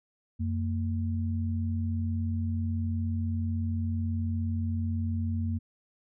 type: tone pair together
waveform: sine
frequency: 90.7 / 228.5 Hz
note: F#2 / A#3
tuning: -34 / -34 cents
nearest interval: octave + major third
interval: 1600 cents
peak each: -28 / -33 dBFS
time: 0.39-5.59 s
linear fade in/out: 20 ms
effects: none